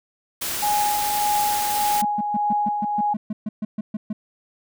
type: noise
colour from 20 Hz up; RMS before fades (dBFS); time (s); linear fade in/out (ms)
white; -27; 0.41-2.02; 10
type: tone with tremolo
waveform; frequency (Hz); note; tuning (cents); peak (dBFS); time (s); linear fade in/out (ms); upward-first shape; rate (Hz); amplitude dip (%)
sine; 830.6; G#5; 0; -18; 0.62-3.14; 10; sine; 1.7; 40
type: tone bursts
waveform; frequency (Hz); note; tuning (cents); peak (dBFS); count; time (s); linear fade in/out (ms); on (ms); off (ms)
triangle; 213.5; G#3; +48; -21; 14; 2.02-4.13; 5; 30; 130
effects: none